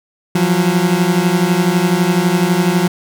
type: beating tone pair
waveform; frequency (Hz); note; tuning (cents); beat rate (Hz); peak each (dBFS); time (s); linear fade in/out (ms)
30% pulse; 171.5 / 183.5; F3 / F#3; -31 / -14; 12; -12; 0.35-2.88; 5
effects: none